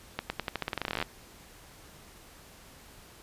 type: accelerating click train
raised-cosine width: 0.3 ms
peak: -14 dBFS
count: 20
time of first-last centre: 0.19-1.026 s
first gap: 110 ms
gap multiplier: 0.88
effects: pink hiss -53 dBFS RMS until 3.22 s + resampled to 32000 Hz